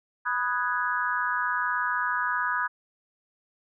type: chord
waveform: sine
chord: G# minor seventh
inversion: first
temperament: equal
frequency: 987.8 / 1244.5 / 1480 / 1661.2 Hz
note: B5 / D#6 / F#6 / G#6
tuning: 0 / 0 / 0 / 0 cents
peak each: -30 dBFS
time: 0.25-2.68 s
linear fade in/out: 20 ms
effects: none